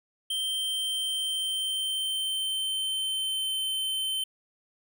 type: tone with pitch glide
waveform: square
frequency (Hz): 3136 to 3087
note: G7 to G7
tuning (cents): 0 to -27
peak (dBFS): -28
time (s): 0.3-4.24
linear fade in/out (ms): 5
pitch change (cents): -27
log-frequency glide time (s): 0.53-3.56
effects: none